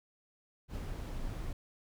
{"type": "noise with ADSR envelope", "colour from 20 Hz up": "brown", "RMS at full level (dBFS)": -37, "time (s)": [0.68, 1.53], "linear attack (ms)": 76, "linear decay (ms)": 8, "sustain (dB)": -2, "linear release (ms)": 4, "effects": []}